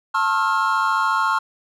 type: tone cluster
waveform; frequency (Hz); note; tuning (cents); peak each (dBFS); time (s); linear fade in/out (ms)
triangle; 887 / 1078 / 1304 / 1398; A5 / C#6 / E6 / F6; +14 / -49 / -19 / +1; -22 / -19 / -24 / -20; 0.14-1.39; 10
effects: none